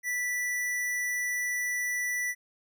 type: tone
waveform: square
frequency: 1969 Hz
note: B6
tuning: 6 cents flat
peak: -29 dBFS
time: 0.03-2.35 s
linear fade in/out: 50 ms
effects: none